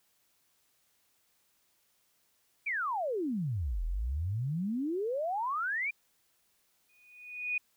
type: exponential two-way sweep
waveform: sine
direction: down then up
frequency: 2438 to 38.89 to 2438 Hz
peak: -30 dBFS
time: 2.66-5.91 s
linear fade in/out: 10 ms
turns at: 3.84 s
type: tone with exponential growth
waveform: sine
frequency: 2471 Hz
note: D#7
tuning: 13 cents flat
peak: -27 dBFS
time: 6.89-7.58 s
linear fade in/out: 5 ms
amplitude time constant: 150 ms
effects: white hiss -72 dBFS RMS until 7.76 s